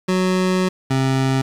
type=tone pair in turn; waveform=25% pulse; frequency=185 / 133.08 Hz; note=F#3 / C3; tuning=0 / +30 cents; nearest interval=tritone; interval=570 cents; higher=first; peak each=-12 dBFS; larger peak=neither; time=0.08-0.69 / 0.9-1.42 s; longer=first; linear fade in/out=10 ms; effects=low-pass 8000 Hz 12 dB/octave + 7-bit